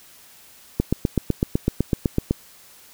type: click train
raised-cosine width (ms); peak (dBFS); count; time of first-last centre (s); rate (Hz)
3; -5; 13; 0.8-2.309; 7.95
effects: white hiss -49 dBFS RMS until 2.93 s